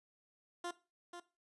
15% pulse tone with echo, 349.2 Hz, F4, in tune, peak -33 dBFS, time 0.64-0.71 s, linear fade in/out 5 ms, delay 490 ms, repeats 1, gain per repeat -8 dB, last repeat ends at 1.2 s, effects noise-tail reverb RT60 0.3 s tail -17 dB re dry + resampled to 24000 Hz

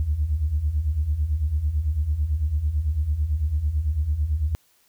sine beating tone pair, 69.3 / 78.3 Hz, C#2 / D#2, 0 / +11 cents, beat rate 9 Hz, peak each -26 / -21 dBFS, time 0-4.55 s, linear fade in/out 0 ms, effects tanh soft clip ceiling -13 dBFS + white hiss -62 dBFS RMS until 4.88 s

